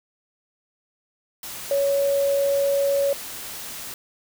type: tone in noise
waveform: sine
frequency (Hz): 559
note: C#5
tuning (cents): +14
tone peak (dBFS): -18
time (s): 1.71-3.13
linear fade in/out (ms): 2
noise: white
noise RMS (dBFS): -35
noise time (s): 1.43-3.94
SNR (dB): +14
effects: none